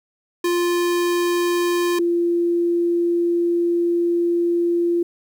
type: tone pair in turn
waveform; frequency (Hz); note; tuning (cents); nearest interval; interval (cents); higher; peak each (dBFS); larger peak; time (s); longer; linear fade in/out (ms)
square / sine; 349.2 / 344.2; F4 / F4; 0 / -25; unison; 25; first; -18 / -16; second; 0.44-1.99 / 1.99-5.03; second; 5
effects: 9-bit